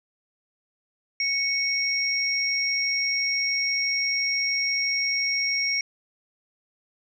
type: tone pair together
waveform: sine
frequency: 2217 / 5586 Hz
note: C#7 / F8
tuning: 0 / -1 cents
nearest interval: octave + major third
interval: 1599 cents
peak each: -25 dBFS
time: 1.2-5.81 s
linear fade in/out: 2 ms
effects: none